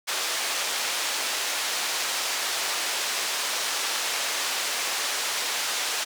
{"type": "band-pass noise", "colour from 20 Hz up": "white", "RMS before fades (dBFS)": -28, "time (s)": [0.07, 6.05], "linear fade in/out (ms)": 20, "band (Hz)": [520, 6300], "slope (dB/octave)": 12, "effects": []}